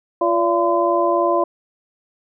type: tone cluster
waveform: sine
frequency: 346.4 / 576 / 679 / 1022 Hz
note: F4 / D5 / F5 / C6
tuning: -14 / -34 / -49 / -41 cents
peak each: -20 dBFS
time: 0.21-1.44 s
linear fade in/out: 5 ms
effects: none